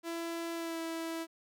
sawtooth tone with pitch glide, 334.7 to 328.4 Hz, E4 to E4, +26 to -6 cents, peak -32 dBFS, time 0.03-1.27 s, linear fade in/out 50 ms, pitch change -32 cents, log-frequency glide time 0.54-0.8 s, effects none

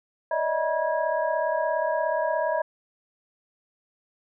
sine tone cluster, 569 / 602 / 639 / 964 / 1649 Hz, C#5 / D5 / D#5 / B5 / G#6, +45 / +43 / +46 / -42 / -13 cents, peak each -34 / -29 / -26 / -28 / -34 dBFS, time 0.31-2.62 s, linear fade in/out 5 ms, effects none

